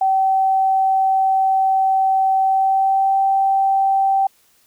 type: tone with pitch glide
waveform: sine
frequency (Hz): 768 to 777.8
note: G5 to G5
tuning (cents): -36 to -14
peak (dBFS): -13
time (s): 0.01-4.27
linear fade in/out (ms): 5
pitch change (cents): +22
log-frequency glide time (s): 2.41-3.18
effects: white hiss -57 dBFS RMS until 4.66 s